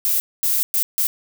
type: noise bursts at uneven times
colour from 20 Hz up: violet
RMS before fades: -19 dBFS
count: 4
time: 0.05-0.2 / 0.43-0.63 / 0.74-0.83 / 0.98-1.07 s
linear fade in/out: 0 ms
effects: none